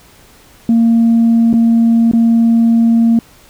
sine tone with dropouts, 230.2 Hz, A#3, 22 cents flat, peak -5 dBFS, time 0.69-3.19 s, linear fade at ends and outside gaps 2 ms, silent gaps 1.53-1.538 / 2.114-2.134 s, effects tanh soft clip ceiling -4 dBFS + pink hiss -44 dBFS RMS until 3.49 s

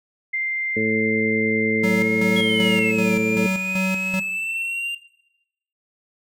sine tone with pitch glide, 2093 to 2142 Hz, C7 to C7, 0 to +40 cents, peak -21 dBFS, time 0.33-2.92 s, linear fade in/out 10 ms, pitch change +40 cents, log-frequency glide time 1.98-2.07 s
harmonic tone, 110 Hz, A2, in tune, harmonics 1 / 2 / 3 / 4 / 5, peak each -32 / -24 / -29 / -23 / -35 dBFS, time 0.76-3.47 s, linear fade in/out 10 ms
square tone with tremolo, 188.3 Hz, F#3, 31 cents sharp, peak -21 dBFS, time 1.83-4.2 s, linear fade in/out 10 ms, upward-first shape square, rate 2.6 Hz, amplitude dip 60%
triangle exponential two-way sweep, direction down then up, 3322 to 2359 to 2793 Hz, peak -22 dBFS, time 2.36-4.95 s, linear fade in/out 5 ms, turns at 3.15 s
effects noise-tail reverb RT60 0.9 s tail -19 dB re dry

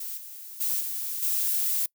violet noise with level steps, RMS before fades -35 / -42 / -27 / -32 / -26 dBFS, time 0-1.86 s, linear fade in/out 5 ms, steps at 0.17 / 0.6 / 0.8 / 1.22 s, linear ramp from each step 10 ms, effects noise-tail reverb RT60 0.1 s tail -24 dB re dry

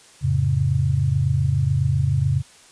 sine chord, F augmented, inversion none, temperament just, 87.31 / 109.13 / 136.42 Hz, F2 / A2 / C#3, 0 / -14 / -27 cents, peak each -23 / -23 / -19 dBFS, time 0.21-2.43 s, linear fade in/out 50 ms, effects white hiss -49 dBFS RMS until 2.71 s + resampled to 22050 Hz

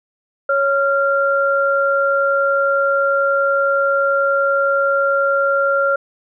sine tone pair together, 554.4 / 1384.5 Hz, C#5 / F6, 0 / -15 cents, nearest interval octave + major third, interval 1585 cents, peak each -16 dBFS, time 0.49-5.96 s, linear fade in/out 5 ms, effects none

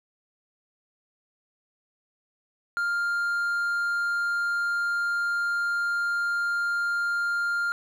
triangle tone, 1400 Hz, F6, 4 cents sharp, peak -22 dBFS, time 2.77-7.72 s, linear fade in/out 0 ms, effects none

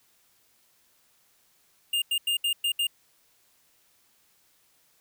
square tone bursts at uneven times, 2820 Hz, F7, 16 cents sharp, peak -24 dBFS, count 6, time 1.93-2.02 / 2.11-2.18 / 2.27-2.37 / 2.44-2.53 / 2.64-2.72 / 2.79-2.87 s, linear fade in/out 5 ms, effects white hiss -65 dBFS RMS until 5 s

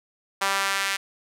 sawtooth tone with high-pass filter sweep, 196 Hz, G3, in tune, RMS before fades -25 dBFS, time 0.41-0.97 s, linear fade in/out 10 ms, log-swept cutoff 1000 to 1900 Hz, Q 1.3, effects low-pass 12000 Hz 12 dB/octave

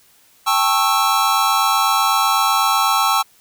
square chord, A dominant seventh, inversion third, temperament just, 792 / 880 / 1100 / 1320 Hz, G5 / A5 / C#6 / E6, +18 / 0 / -14 / +2 cents, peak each -22 / -22 / -20 / -19 dBFS, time 0.46-3.23 s, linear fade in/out 20 ms, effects white hiss -53 dBFS RMS until 3.4 s

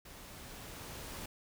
pink noise with level ramp, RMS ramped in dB -52 to -44 dBFS, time 0.05-1.26 s, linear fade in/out 5 ms, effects none

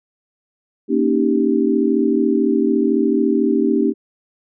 sine chord, Eb dominant seventh, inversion second, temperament equal, 233.1 / 277.2 / 311.1 / 392 Hz, Bb3 / Db4 / Eb4 / G4, 0 / 0 / 0 / 0 cents, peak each -19 dBFS, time 0.88-3.94 s, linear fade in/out 50 ms, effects none

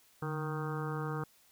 harmonic tone with a mistuned harmonic, 155.56 Hz, D#3, in tune, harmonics 1 / 2 / 3 / 5 / 6 / 7 / 8 / 9 / 10, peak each -36 / -44 / -41 / -47 / -48 / -47 / -44 / -49 / -50 dBFS, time 0.22-1.24 s, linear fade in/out 5 ms, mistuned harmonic 1, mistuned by -79 cents, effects white hiss -65 dBFS RMS until 1.51 s

